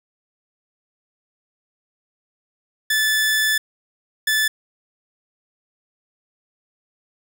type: tone bursts at uneven times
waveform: sawtooth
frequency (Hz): 1743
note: A6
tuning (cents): -17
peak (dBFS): -13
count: 2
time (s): 2.9-3.58 / 4.27-4.48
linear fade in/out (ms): 5
effects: none